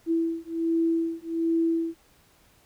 sine beating tone pair, 329.6 / 330.9 Hz, E4 / E4, 0 / +7 cents, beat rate 1.3 Hz, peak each -26 dBFS, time 0.06-1.95 s, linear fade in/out 50 ms, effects pink hiss -60 dBFS RMS until 2.65 s

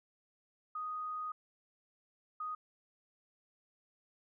sine tone bursts at uneven times, 1244.5 Hz, D#6, in tune, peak -37 dBFS, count 2, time 0.75-1.32 / 2.4-2.55 s, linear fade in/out 5 ms, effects none

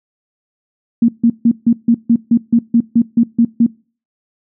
sine tone bursts, 233.1 Hz, A#3, in tune, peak -6 dBFS, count 13, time 1.02-3.665 s, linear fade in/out 5 ms, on 65 ms, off 150 ms, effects noise-tail reverb RT60 0.4 s tail -24 dB re dry

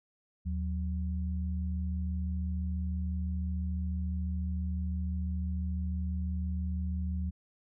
sine tone pair together, 76.9 / 182.9 Hz, D#2 / F#3, -20 / -20 cents, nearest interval octave + minor third, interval 1500 cents, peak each -31 / -37 dBFS, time 0.45-7.31 s, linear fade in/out 20 ms, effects none

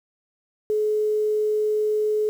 sine tone with quantisation, 426.2 Hz, G#4, 45 cents sharp, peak -19 dBFS, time 0.7-2.29 s, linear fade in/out 0 ms, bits 8, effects none

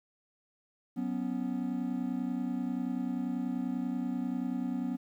triangle chord, F# suspended fourth, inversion none, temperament equal, 185 / 246.9 / 277.2 Hz, F#3 / B3 / C#4, 0 / 0 / 0 cents, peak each -36 / -31 / -35 dBFS, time 0.96-4.97 s, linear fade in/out 20 ms, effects 11-bit

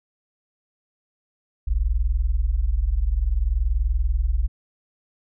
sine tone pair together, 41.21 / 61.74 Hz, E1 / B1, 0 / 0 cents, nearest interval perfect fifth, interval 700 cents, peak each -21 dBFS, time 1.67-4.48 s, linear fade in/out 10 ms, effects none

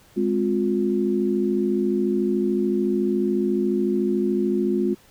sine chord, F minor, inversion first, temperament equal with one note detuned, 207.7 / 261.6 / 354.9 Hz, Ab3 / C4 / F4, 0 / 0 / +28 cents, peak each -23 / -26 / -22 dBFS, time 0.16-4.95 s, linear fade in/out 20 ms, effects pink hiss -54 dBFS RMS until 5.1 s

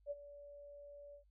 sine tone with ADSR envelope, 575 Hz, D5, 37 cents flat, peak -37 dBFS, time 0.06-1.24 s, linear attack 49 ms, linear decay 31 ms, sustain -15 dB, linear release 100 ms, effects added 50 Hz sine -67 dBFS peak until 1.3 s

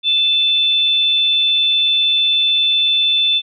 sine tone pair together, 2637 / 3524 Hz, E7 / A7, 0 / +2 cents, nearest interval perfect fourth, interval 502 cents, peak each -23 / -12 dBFS, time 0.03-3.42 s, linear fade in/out 50 ms, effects none

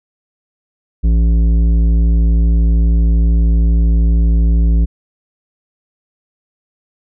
sine tone with tanh clipping, 56.4 Hz, A1, 44 cents sharp, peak -10 dBFS, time 1.03-4.86 s, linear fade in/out 20 ms, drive 11 dB, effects none

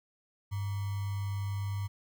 sine tone with sample-and-hold, 99.6 Hz, G2, 28 cents sharp, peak -31 dBFS, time 0.51-1.88 s, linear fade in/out 20 ms, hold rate 1050 Hz, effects none

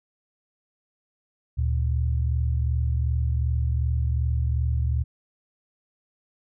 sine tone pair together, 73.42 / 116.08 Hz, D2 / A#2, 0 / -7 cents, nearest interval minor sixth, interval 793 cents, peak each -22 / -26 dBFS, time 1.57-5.04 s, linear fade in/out 20 ms, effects none

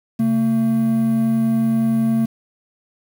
triangle tone pair together, 134.51 / 225.3 Hz, C3 / A3, +48 / +41 cents, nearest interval major sixth, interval 893 cents, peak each -23 / -13 dBFS, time 0.19-2.26 s, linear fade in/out 10 ms, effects 7-bit

